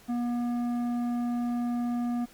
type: tone with tanh clipping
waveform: triangle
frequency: 240.5 Hz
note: B3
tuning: 46 cents flat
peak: -28 dBFS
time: 0.08-2.26 s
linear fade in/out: 20 ms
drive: 14 dB
effects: pink hiss -55 dBFS RMS until 2.33 s + MP3 96 kbps